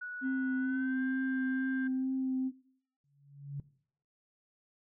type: tone with pitch glide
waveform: sine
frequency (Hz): 1470 to 1584.6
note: F#6 to G6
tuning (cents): -12 to +18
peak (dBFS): -38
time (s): 0.01-1.88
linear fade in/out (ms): 10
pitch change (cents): +130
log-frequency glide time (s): 0.57-1.01
type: tone with vibrato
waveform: sine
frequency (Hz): 261.6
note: C4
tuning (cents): 0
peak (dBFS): -29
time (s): 0.21-2.52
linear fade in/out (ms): 50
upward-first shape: triangle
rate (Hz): 2.2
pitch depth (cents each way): 15
type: tone with exponential growth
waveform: sine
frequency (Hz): 141.4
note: C#3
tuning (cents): +35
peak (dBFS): -33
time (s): 3.04-3.6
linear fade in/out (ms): 2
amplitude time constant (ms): 120
effects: noise-tail reverb RT60 0.6 s tail -19 dB re dry + tanh soft clip ceiling -23 dBFS